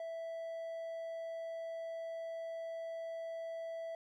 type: tone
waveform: triangle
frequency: 659.3 Hz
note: E5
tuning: in tune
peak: -38 dBFS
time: 0-3.95 s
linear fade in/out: 2 ms
effects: none